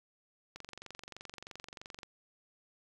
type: click train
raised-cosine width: 0.2 ms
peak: -28 dBFS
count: 35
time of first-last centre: 0.56-2.032 s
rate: 23.1 Hz
effects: 10-bit